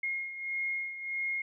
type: beating tone pair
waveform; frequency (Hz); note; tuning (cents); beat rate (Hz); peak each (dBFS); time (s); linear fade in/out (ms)
sine; 2146 / 2147.6; C7 / C7; +43 / +45; 1.6; -33 / -39; 0.03-1.42; 5
effects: none